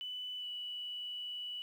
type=tone with pitch glide; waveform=sine; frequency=2988 to 2954 Hz; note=F#7 to F#7; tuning=+16 to -3 cents; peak=-39 dBFS; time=0.01-1.62 s; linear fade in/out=0 ms; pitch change=-19 cents; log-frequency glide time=0.38-0.47 s; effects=11-bit